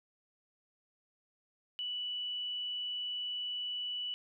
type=tone; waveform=sine; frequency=2960 Hz; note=F#7; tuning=in tune; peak=-35 dBFS; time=1.79-4.14 s; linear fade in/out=0 ms; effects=none